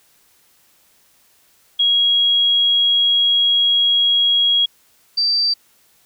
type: tone pair in turn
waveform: sine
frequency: 3300 / 4667 Hz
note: G#7 / D8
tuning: -12 / -12 cents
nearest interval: tritone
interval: 600 cents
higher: second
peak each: -12 / -14 dBFS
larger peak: first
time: 1.79-4.66 / 5.17-5.54 s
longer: first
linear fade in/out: 10 ms
effects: white hiss -56 dBFS RMS until 6.05 s